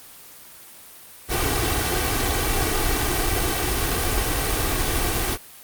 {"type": "noise with comb filter", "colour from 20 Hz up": "pink", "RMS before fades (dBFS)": -22, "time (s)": [1.28, 5.38], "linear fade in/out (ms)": 50, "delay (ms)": 2.6, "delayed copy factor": 0.6, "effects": ["white hiss -44 dBFS RMS until 5.63 s", "Opus 32 kbps"]}